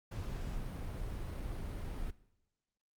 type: noise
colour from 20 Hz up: brown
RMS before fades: -40 dBFS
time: 0.11-2.11 s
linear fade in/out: 10 ms
effects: noise-tail reverb RT60 0.9 s tail -19 dB re dry + Opus 48 kbps